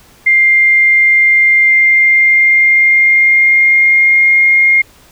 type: tone with pitch glide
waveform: sine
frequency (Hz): 2100 to 2131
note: C7 to C7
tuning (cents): +6 to +31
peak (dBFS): -5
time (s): 0.26-4.82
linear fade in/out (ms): 10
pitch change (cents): +25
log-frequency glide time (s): 1.57-4.38
effects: pink hiss -44 dBFS RMS until 5.11 s